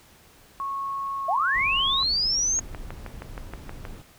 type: tone with pitch glide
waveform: sine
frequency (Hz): 1099 to 1086.4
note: C#6 to C#6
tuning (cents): -15 to -35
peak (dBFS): -27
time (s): 0.6-2.03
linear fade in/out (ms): 0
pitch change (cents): -20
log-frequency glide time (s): 1.15-1.4
type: linear sweep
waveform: sine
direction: up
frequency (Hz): 622.3 to 6645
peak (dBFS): -21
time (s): 1.28-2.6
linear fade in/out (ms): 10
type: noise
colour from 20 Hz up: brown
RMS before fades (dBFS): -39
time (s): 1.54-4.02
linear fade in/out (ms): 5
type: click train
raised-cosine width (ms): 0.5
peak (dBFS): -21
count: 9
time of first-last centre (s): 2.59-3.852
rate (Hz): 6.34
effects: pink hiss -54 dBFS RMS until 4.18 s